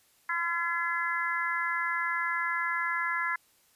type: harmonic tone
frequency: 340 Hz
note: F4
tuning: 46 cents flat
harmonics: 3 / 4 / 5 / 6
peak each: -34 / -34 / -31 / -34 dBFS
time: 0.29-3.36 s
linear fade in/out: 5 ms
effects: white hiss -65 dBFS RMS until 3.75 s + resampled to 32000 Hz